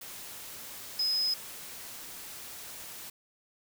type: tone in noise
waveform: sine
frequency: 5070 Hz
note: D#8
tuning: 32 cents sharp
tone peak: -26 dBFS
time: 0.99-1.34 s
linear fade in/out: 5 ms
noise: white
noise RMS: -44 dBFS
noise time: 0.01-3.1 s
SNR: +15 dB
effects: none